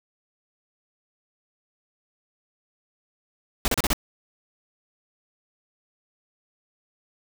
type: noise bursts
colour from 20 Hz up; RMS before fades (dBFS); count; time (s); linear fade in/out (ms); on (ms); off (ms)
pink; -22; 5; 3.65-3.931; 0; 29; 34
effects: none